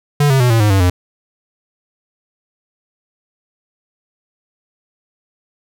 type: tone with pitch steps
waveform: square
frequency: 145.4 / 134.1 / 123.69 / 114.08 / 105.22 / 97.04 / 89.5 Hz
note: D3 / C3 / B2 / A#2 / G#2 / G2 / F2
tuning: -17 / +43 / +3 / -37 / +23 / -17 / +43 cents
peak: -10 dBFS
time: 0.2-0.9 s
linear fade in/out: 5 ms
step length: 100 ms
effects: none